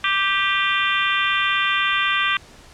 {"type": "harmonic tone with a mistuned harmonic", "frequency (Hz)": 392, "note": "G4", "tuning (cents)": 0, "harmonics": [3, 4, 5, 6, 7, 8, 9], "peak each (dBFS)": [-23, -24, -25, -26, -26, -27, -28], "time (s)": [0.04, 2.37], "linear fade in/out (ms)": 2, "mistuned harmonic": 6, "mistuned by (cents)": 34, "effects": ["pink hiss -46 dBFS RMS until 2.73 s", "low-pass 8000 Hz 12 dB/octave"]}